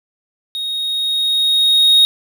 triangle tone with level ramp, 3743 Hz, A#7, 6 cents sharp, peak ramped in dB -19 to -5 dBFS, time 0.55-2.05 s, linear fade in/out 0 ms, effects none

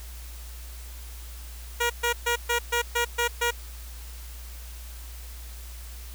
10% pulse tone bursts, 475.8 Hz, A#4, 35 cents sharp, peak -14 dBFS, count 8, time 1.8-3.51 s, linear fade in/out 10 ms, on 100 ms, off 130 ms, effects added 59 Hz sine -38 dBFS peak until 6.14 s + white hiss -47 dBFS RMS until 6.14 s

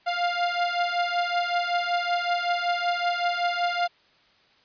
sawtooth beating tone pair, 698 / 703.3 Hz, F5 / F5, -1 / +12 cents, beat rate 5.3 Hz, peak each -23 / -22 dBFS, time 0.06-3.88 s, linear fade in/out 20 ms, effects white hiss -60 dBFS RMS until 4.64 s + resampled to 11025 Hz

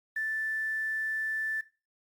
sine tone with quantisation, 1760 Hz, A6, in tune, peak -29 dBFS, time 0.16-1.61 s, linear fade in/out 5 ms, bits 9, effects noise-tail reverb RT60 0.3 s tail -17 dB re dry + Opus 48 kbps

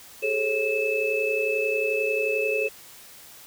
sine tone cluster, 401.1 / 432.3 / 544 / 2612 Hz, G4 / A4 / C#5 / E7, +40 / -31 / -33 / -17 cents, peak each -32 / -26 / -29 / -26 dBFS, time 0.22-2.69 s, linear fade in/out 20 ms, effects white hiss -47 dBFS RMS until 3.46 s

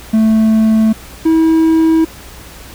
triangle tone pair in turn, 220 / 322.8 Hz, A3 / E4, 0 / -36 cents, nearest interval perfect fifth, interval 664 cents, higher second, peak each -5 dBFS, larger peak neither, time 0.13-0.93 / 1.25-2.05 s, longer neither, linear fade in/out 10 ms, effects added 60 Hz sine -36 dBFS peak until 2.74 s + pink hiss -35 dBFS RMS until 2.74 s

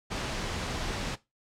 pink noise, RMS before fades -33 dBFS, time 0.1-1.16 s, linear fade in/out 20 ms, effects noise-tail reverb RT60 0.2 s tail -17 dB re dry + low-pass 6000 Hz 12 dB/octave

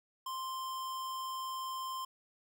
square tone, 1046.5 Hz, C6, in tune, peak -38 dBFS, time 0.26-2.05 s, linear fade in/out 5 ms, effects none

